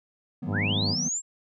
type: chord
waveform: triangle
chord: B major seventh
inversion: first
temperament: equal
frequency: 155.56 / 185 / 233.1 / 246.9 Hz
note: D#3 / F#3 / A#3 / B3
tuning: 0 / 0 / 0 / 0 cents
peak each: -33 / -33 / -36 / -33 dBFS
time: 0.42-1.09 s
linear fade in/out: 10 ms
type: harmonic tone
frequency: 101.1 Hz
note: G#2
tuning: 46 cents flat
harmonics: 1 / 2 / 3 / 4 / 5 / 6 / 7 / 8 / 9 / 10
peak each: -28 / -34 / -38 / -40 / -42 / -44 / -45 / -46 / -47 / -48 dBFS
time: 0.46-0.96 s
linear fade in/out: 50 ms
type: linear sweep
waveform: sine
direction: up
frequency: 1214 to 7630 Hz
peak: -26 dBFS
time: 0.52-1.22 s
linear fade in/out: 50 ms
effects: none